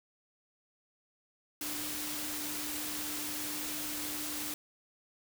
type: tone in noise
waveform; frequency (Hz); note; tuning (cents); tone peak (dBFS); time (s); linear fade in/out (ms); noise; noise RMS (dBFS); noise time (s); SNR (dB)
sine; 299.5; D4; +34; -44; 1.61-4.54; 2; white; -38; 1.61-4.54; -9
effects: none